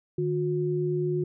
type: tone pair together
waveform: sine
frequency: 151.7 / 360.8 Hz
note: D#3 / F#4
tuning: -44 / -44 cents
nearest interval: octave + minor third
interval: 1500 cents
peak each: -28 / -26 dBFS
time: 0.18-1.24 s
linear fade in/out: 5 ms
effects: none